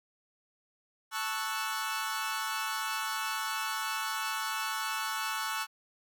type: chord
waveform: sawtooth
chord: F# minor seventh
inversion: first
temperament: equal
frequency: 880 / 1108.7 / 1318.5 / 1480 Hz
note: A5 / C#6 / E6 / F#6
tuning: 0 / 0 / 0 / 0 cents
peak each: -34 dBFS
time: 1.11-5.67 s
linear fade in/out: 50 ms
effects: none